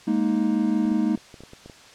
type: chord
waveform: triangle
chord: Ab suspended second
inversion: none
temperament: just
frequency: 207.7 / 233.6 / 311.5 Hz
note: Ab3 / Bb3 / Eb4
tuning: 0 / +4 / +2 cents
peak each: -22 dBFS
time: 0.07-1.16 s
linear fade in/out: 10 ms
type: clicks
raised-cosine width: 2 ms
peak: -29 dBFS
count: 9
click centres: 0.854 / 0.918 / 1.176 / 1.342 / 1.406 / 1.436 / 1.534 / 1.66 / 1.698 s
effects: white hiss -48 dBFS RMS until 1.94 s + low-pass 6000 Hz 12 dB/octave